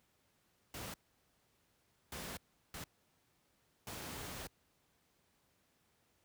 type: noise bursts at uneven times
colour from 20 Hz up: pink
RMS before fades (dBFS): -45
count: 4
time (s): 0.74-0.94 / 2.12-2.37 / 2.74-2.84 / 3.87-4.47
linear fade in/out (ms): 2
effects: pink hiss -75 dBFS RMS until 6.24 s + high-pass 60 Hz 12 dB/octave